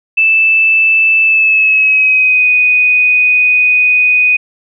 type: tone with pitch glide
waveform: sine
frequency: 2637 to 2489 Hz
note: E7 to D#7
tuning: 0 to 0 cents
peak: -6 dBFS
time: 0.17-4.37 s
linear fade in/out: 10 ms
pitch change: -100 cents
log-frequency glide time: 1.23-2.5 s
effects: none